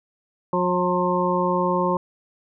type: harmonic tone with a mistuned harmonic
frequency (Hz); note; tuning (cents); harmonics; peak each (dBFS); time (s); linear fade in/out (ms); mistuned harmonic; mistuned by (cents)
180; F#3; -47; 1 / 2 / 3 / 5 / 6; -25 / -25 / -25 / -25 / -25; 0.53-1.97; 2; 6; -31
effects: none